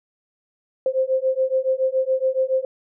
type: beating tone pair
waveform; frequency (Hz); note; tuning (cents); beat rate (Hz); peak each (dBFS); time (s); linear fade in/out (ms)
sine; 520 / 527.1; C5 / C5; -11 / +13; 7.1; -21; 0.86-2.65; 2
effects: none